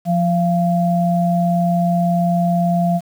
sine tone pair together, 174.61 / 687.2 Hz, F3 / F5, 0 / -28 cents, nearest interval 2 octaves, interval 2372 cents, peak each -15 / -18 dBFS, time 0.05-3.01 s, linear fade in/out 50 ms, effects 7-bit

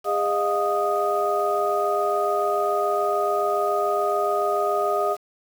sine tone cluster, 407.6 / 619 / 706 / 1243 Hz, G#4 / D#5 / F5 / D#6, -32 / -9 / +19 / -2 cents, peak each -25 dBFS, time 0.04-5.17 s, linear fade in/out 50 ms, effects tanh soft clip ceiling -9 dBFS + 7-bit

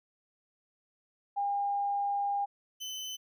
sine / 30% pulse tone pair in turn, 806 / 3036 Hz, G5 / F#7, +48 / +44 cents, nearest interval octave + major seventh, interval 2296 cents, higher second, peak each -28 / -34 dBFS, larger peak first, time 1.36-2.46 / 2.8-3.17 s, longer first, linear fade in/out 20 ms, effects none

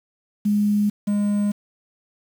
sine / triangle tone pair in turn, 207 / 205.6 Hz, G#3 / G#3, -5 / -17 cents, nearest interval unison, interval 12 cents, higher first, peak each -16 dBFS, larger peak neither, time 0.45-0.9 / 1.07-1.52 s, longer neither, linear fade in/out 10 ms, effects 7-bit

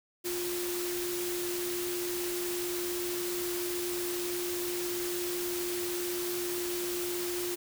sine tone in noise, 353.1 Hz, F4, 19 cents sharp, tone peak -33 dBFS, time 0.24-7.56 s, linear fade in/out 20 ms, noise white, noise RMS -37 dBFS, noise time 0.24-7.56 s, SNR +1 dB, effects none

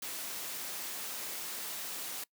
white high-pass noise, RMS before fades -40 dBFS, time 0.02-2.24 s, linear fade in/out 5 ms, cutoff 200 Hz, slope 12 dB/octave, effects noise-tail reverb RT60 0.1 s tail -23 dB re dry

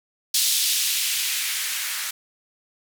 violet noise with band-pass filter sweep, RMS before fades -24 dBFS, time 0.34-2.11 s, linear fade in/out 5 ms, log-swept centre 4100 to 1500 Hz, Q 1.4, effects none

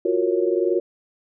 sine chord, Gb major seventh, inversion third, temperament equal, 349.2 / 370 / 466.2 / 554.4 Hz, F4 / Gb4 / Bb4 / Db5, 0 / 0 / 0 / 0 cents, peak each -22 / -22 / -24 / -27 dBFS, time 0.05-0.8 s, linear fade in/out 5 ms, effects none

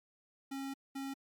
square tone bursts at uneven times, 272.3 Hz, C#4, 31 cents flat, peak -39 dBFS, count 2, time 0.51-0.74 / 0.95-1.14 s, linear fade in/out 10 ms, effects MP3 96 kbps

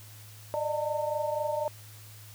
sine tone cluster, 593 / 617 / 900 Hz, D5 / D#5 / A5, +17 / -15 / +39 cents, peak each -31 / -33 / -33 dBFS, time 0.54-1.68 s, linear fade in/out 0 ms, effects added 106 Hz sine -48 dBFS peak until 2.34 s + white hiss -52 dBFS RMS until 2.34 s

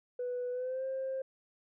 sine tone with pitch glide, 493.9 to 529.3 Hz, B4 to C5, 0 to +20 cents, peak -32 dBFS, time 0.19-1.22 s, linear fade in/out 5 ms, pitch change +120 cents, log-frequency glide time 0.51-0.85 s, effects tanh soft clip ceiling -30 dBFS

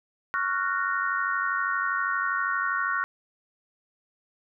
sine chord, Gb major seventh, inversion second, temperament just, 1110 / 1387.5 / 1480 / 1850 Hz, Db6 / F6 / Gb6 / Bb6, +2 / -12 / 0 / -14 cents, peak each -29 / -30 / -29 / -32 dBFS, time 0.34-3.04 s, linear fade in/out 0 ms, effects none

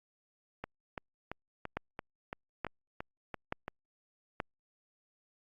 two click trains, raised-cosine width 0.5 ms, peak -18 / -23 dBFS, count 4 / 10, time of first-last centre 1.77-4.402 / 0.64-3.681 s, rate 1.14 / 2.96 Hz, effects Opus 48 kbps

